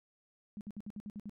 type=tone bursts; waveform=sine; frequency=207.7 Hz; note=G#3; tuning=in tune; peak=-40 dBFS; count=8; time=0.57-1.295 s; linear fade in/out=0 ms; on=39 ms; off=59 ms; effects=none